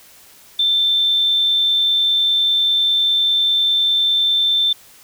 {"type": "tone", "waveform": "sine", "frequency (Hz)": 3555, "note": "A7", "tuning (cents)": 17, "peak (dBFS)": -13, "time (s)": [0.59, 4.73], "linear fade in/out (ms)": 5, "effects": ["white hiss -46 dBFS RMS until 5.03 s"]}